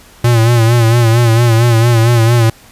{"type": "tone with vibrato", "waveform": "square", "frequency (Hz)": 116.54, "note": "A#2", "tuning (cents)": 0, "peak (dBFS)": -7, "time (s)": [0.24, 2.5], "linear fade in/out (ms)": 5, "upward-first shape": "sine", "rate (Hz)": 4.4, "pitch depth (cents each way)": 66, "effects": ["pink hiss -41 dBFS RMS until 2.71 s", "resampled to 32000 Hz"]}